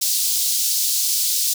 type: high-pass noise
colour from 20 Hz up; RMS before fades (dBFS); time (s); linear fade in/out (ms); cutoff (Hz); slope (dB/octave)
pink; -20; 0.01-1.54; 10; 4300; 24
effects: none